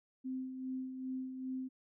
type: tone with tremolo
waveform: sine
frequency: 259.5 Hz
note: C4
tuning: 14 cents flat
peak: -36 dBFS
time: 0.24-1.69 s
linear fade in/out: 20 ms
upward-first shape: sine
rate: 2.5 Hz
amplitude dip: 50%
effects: none